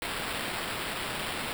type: noise with sample-and-hold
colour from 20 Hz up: blue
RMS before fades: -34 dBFS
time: 0.02-1.53 s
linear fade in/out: 0 ms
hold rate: 6300 Hz
effects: none